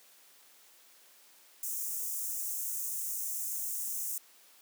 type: high-pass noise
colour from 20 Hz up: white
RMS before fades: -36 dBFS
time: 1.63-4.18 s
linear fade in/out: 2 ms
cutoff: 6200 Hz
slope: 48 dB/octave
effects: white hiss -60 dBFS RMS until 4.61 s + high-pass 300 Hz 12 dB/octave